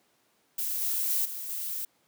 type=noise with level steps; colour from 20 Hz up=violet; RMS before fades=-31 / -29 / -27 / -37 / -34 dBFS; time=0.58-1.85 s; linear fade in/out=5 ms; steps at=0.81 / 1.1 / 1.25 / 1.49 s; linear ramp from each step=5 ms; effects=pink hiss -68 dBFS RMS until 2.07 s + high-pass 200 Hz 12 dB/octave

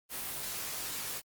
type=noise with comb filter; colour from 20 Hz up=white; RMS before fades=-38 dBFS; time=0.09-1.22 s; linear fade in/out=50 ms; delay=18 ms; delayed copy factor=-0.6; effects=Opus 32 kbps

